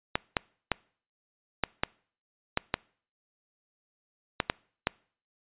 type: clicks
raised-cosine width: 0.3 ms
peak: -8 dBFS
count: 10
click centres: 0.155 / 0.368 / 0.717 / 1.637 / 1.835 / 2.574 / 2.741 / 4.402 / 4.499 / 4.871 s
effects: noise-tail reverb RT60 0.5 s tail -25 dB re dry + resampled to 8000 Hz